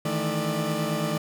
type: tone cluster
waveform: 30% pulse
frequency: 154.5 / 163.6 / 219 / 594 Hz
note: D#3 / E3 / A3 / D5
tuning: -12 / -13 / -8 / +20 cents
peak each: -28 dBFS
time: 0.05-1.18 s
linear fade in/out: 5 ms
effects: none